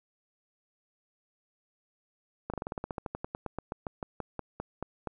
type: slowing click train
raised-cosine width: 1 ms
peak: -20 dBFS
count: 24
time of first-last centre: 2.5-5.073 s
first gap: 37 ms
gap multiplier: 1.09
effects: none